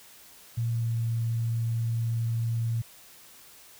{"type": "tone with pitch glide", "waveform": "sine", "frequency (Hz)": [116.54, 115.27], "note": ["A#2", "A#2"], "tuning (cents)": [0, -19], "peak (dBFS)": -25, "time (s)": [0.57, 2.82], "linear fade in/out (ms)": 10, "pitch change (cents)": -19, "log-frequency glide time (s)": [0.69, 0.92], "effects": ["white hiss -52 dBFS RMS until 3.79 s"]}